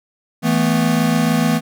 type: chord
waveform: square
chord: E suspended fourth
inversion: none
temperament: equal with one note detuned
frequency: 163.49 / 220 / 246.9 Hz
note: E3 / A3 / B3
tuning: -14 / 0 / 0 cents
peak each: -19 dBFS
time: 0.42-1.61 s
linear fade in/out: 50 ms
effects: none